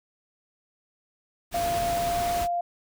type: noise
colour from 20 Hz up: pink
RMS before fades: -33 dBFS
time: 1.51-2.48 s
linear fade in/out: 50 ms
type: tone with pitch glide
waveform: sine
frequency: 691 to 697 Hz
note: F5 to F5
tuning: -19 to -4 cents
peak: -24 dBFS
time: 1.54-2.61 s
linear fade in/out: 5 ms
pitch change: +15 cents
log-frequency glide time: 2.09-2.16 s
effects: none